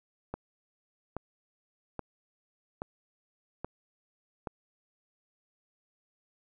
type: click train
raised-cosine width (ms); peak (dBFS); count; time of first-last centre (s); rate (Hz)
1; -21; 6; 0.34-4.472; 1.21
effects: none